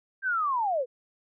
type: linear sweep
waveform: sine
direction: down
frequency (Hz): 1602 to 466.2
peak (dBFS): -24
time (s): 0.22-0.86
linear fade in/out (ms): 50
effects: none